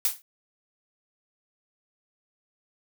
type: noise with exponential decay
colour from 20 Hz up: blue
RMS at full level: -20 dBFS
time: 0.05-0.22 s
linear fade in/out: 1 ms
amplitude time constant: 36 ms
effects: none